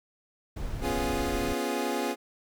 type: noise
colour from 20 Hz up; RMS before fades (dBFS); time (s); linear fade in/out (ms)
brown; -34; 0.56-1.54; 10
type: chord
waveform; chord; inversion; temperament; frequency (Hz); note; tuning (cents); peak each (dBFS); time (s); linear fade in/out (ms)
25% pulse; C# dominant seventh; third; equal; 246.9 / 277.2 / 349.2 / 415.3; B3 / C#4 / E#4 / G#4; 0 / 0 / 0 / 0; -30; 0.81-2.16; 50
effects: none